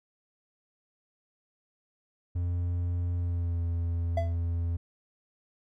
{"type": "tone with pitch glide", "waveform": "triangle", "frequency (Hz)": [87.5, 84.96], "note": ["F2", "F2"], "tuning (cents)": [4, -47], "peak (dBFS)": -25, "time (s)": [2.35, 4.77], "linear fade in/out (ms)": 10, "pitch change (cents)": -51, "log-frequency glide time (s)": [3.17, 3.61]}
{"type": "tone with exponential decay", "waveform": "triangle", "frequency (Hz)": 672, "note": "E5", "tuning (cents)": 33, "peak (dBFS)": -22, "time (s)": [4.17, 4.36], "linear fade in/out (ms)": 5, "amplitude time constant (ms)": 41}
{"effects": []}